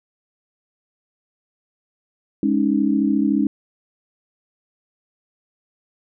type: chord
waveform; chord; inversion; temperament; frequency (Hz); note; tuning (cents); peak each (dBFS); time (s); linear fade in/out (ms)
sine; Ab suspended fourth; none; equal; 207.7 / 277.2 / 311.1; Ab3 / Db4 / Eb4; 0 / 0 / 0; -20 / -19 / -21; 2.43-3.47; 2
effects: none